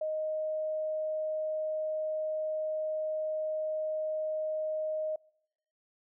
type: tone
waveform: sine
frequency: 622.3 Hz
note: D#5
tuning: in tune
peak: -30 dBFS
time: 0.01-5.16 s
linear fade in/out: 5 ms
effects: noise-tail reverb RT60 0.8 s tail -26 dB re dry